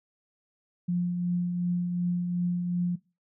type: tone with tremolo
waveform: sine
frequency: 176.4 Hz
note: F3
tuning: 18 cents sharp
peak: -23 dBFS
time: 0.88-2.96 s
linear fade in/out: 10 ms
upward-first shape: triangle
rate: 2.7 Hz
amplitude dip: 40%
effects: noise-tail reverb RT60 0.3 s tail -22 dB re dry